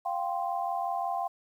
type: chord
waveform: sine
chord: F suspended second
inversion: none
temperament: equal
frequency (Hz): 698.5 / 784 / 1046.5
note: F5 / G5 / C6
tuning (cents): 0 / 0 / 0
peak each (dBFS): -32 / -32 / -36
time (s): 0.05-1.28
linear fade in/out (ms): 10
effects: 10-bit